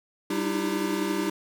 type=tone cluster; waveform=square; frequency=194.9 / 302.3 / 313.4 / 336.9 / 395.9 Hz; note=G3 / D#4 / D#4 / E4 / G4; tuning=-10 / -50 / +13 / +38 / +17 cents; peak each=-33 / -32 / -34 / -32 / -33 dBFS; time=0.3-1.3 s; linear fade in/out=5 ms; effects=none